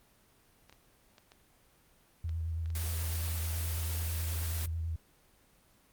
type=clicks; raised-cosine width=0.2 ms; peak=-36 dBFS; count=11; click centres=0.696 / 0.726 / 1.182 / 1.319 / 2.293 / 2.659 / 2.703 / 2.768 / 2.976 / 3.258 / 3.777 s
type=tone with vibrato; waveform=sine; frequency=81.9 Hz; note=E2; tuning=11 cents flat; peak=-32 dBFS; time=2.24-4.96 s; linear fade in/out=5 ms; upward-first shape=sine; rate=9.2 Hz; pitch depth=32 cents each way
type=noise; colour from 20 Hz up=white; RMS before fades=-40 dBFS; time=2.75-4.66 s; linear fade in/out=2 ms
effects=pink hiss -65 dBFS RMS until 5.92 s + Opus 24 kbps